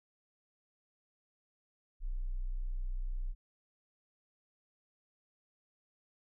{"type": "tone", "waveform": "sine", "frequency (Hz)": 31, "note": "B0", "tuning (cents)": 7, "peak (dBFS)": -33, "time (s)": [2, 3.35], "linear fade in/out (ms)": 50, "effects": []}